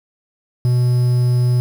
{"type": "tone with quantisation", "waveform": "triangle", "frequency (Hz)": 123.47, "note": "B2", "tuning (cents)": 0, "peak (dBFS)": -10, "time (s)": [0.65, 1.6], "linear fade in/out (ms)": 0, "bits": 6, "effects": []}